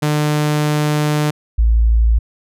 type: tone pair in turn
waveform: sawtooth / sine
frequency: 150 / 56.19 Hz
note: D3 / A1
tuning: +37 / +37 cents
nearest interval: octave + perfect fourth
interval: 1700 cents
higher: first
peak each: -10 / -9 dBFS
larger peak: second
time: 0.02-1.31 / 1.58-2.19 s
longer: first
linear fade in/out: 10 ms
effects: resampled to 32000 Hz